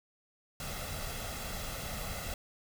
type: noise with comb filter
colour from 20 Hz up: pink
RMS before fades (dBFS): -39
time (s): 0.6-2.34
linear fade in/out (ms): 2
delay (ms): 1.5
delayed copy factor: +0.6
effects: none